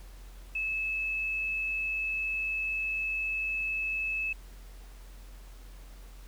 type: tone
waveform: sine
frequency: 2602 Hz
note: E7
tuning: 23 cents flat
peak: -29 dBFS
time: 0.55-4.33 s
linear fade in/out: 5 ms
effects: added 44 Hz sine -45 dBFS peak until 6.27 s + pink hiss -57 dBFS RMS until 6.27 s